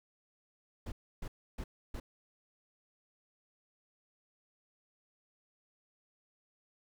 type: noise bursts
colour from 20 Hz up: brown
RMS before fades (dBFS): -40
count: 4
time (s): 0.86-2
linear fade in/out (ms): 5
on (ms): 60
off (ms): 300
effects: none